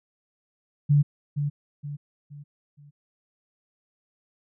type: tone with echo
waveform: sine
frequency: 145 Hz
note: D3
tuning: 22 cents flat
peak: -15 dBFS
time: 0.89-1.03 s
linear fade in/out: 20 ms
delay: 470 ms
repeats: 4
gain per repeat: -8 dB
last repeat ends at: 2.91 s
effects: none